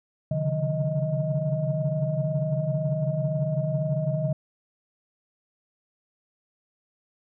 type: tone cluster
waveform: sine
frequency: 135.4 / 141.2 / 153.4 / 181.3 / 628 Hz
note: C#3 / C#3 / D#3 / F#3 / D#5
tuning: -40 / +32 / -24 / -35 / +16 cents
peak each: -29 / -33 / -26 / -35 / -29 dBFS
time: 0.31-4.33 s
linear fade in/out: 5 ms
effects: tanh soft clip ceiling -13 dBFS